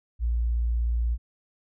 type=tone; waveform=sine; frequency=58.27 Hz; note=A#1; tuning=in tune; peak=-22 dBFS; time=0.19-1.18 s; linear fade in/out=50 ms; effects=none